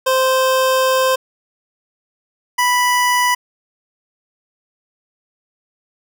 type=tone pair in turn; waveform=25% pulse; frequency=521 / 985.9 Hz; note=C5 / B5; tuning=-7 / -3 cents; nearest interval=major seventh; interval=1104 cents; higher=second; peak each=-9 dBFS; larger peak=neither; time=0.06-1.16 / 2.58-3.35 s; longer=first; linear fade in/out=10 ms; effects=none